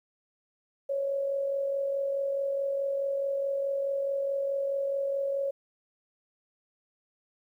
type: tone with amplitude modulation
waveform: sine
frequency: 553 Hz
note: C#5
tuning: 4 cents flat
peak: -25 dBFS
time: 0.89-5.51 s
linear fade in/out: 10 ms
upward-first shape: sine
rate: 44.7 Hz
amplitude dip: 40%
effects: 11-bit

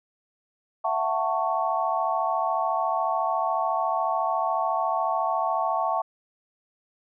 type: chord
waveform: sine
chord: F# minor seventh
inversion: third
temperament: just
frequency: 666 / 740 / 888 / 1110 Hz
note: E5 / F#5 / A5 / C#6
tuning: +18 / 0 / +16 / +2 cents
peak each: -28 dBFS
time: 0.84-6.02 s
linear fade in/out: 10 ms
effects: none

